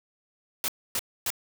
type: noise bursts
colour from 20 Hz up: white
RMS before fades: -28 dBFS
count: 3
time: 0.64-1.303 s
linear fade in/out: 0 ms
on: 41 ms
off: 270 ms
effects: none